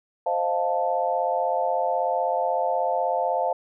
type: chord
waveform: sine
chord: F dominant seventh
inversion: second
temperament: equal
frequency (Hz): 523.3 / 622.3 / 698.5 / 880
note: C5 / Eb5 / F5 / A5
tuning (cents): 0 / 0 / 0 / 0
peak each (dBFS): -27 / -29 / -25 / -27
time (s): 0.26-3.53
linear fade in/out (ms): 5
effects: none